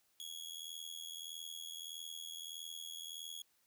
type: tone with amplitude modulation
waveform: sawtooth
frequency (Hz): 3329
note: G#7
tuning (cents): +3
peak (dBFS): -38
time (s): 0.2-3.42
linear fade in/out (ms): 0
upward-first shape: sine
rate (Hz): 81.6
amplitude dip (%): 85
effects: white hiss -75 dBFS RMS until 3.66 s